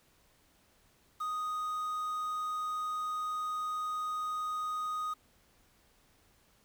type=tone with quantisation; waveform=triangle; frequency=1244.5 Hz; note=D#6; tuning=in tune; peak=-31 dBFS; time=1.2-5.14 s; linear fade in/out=10 ms; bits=9; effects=pink hiss -67 dBFS RMS until 6.64 s